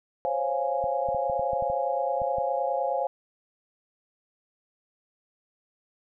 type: chord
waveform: sine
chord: Db major seventh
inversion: third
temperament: equal with one note detuned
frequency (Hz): 524.8 / 554.4 / 698.5 / 830.6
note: C5 / Db5 / F5 / Ab5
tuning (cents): +5 / 0 / 0 / 0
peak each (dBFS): -30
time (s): 0.25-3.07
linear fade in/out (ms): 0
type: clicks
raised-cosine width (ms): 5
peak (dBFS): -29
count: 10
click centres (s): 0.841 / 1.088 / 1.147 / 1.298 / 1.395 / 1.533 / 1.624 / 1.7 / 2.218 / 2.384
effects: none